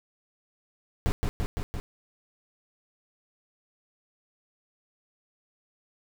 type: noise with echo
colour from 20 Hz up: brown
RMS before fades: -24 dBFS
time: 1.06-1.12 s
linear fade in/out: 0 ms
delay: 170 ms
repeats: 4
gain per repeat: -2 dB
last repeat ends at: 1.8 s
effects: none